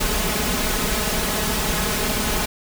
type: noise with comb filter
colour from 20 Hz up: pink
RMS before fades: -22 dBFS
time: 0-2.46 s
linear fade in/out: 10 ms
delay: 4.7 ms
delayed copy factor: +0.65
effects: none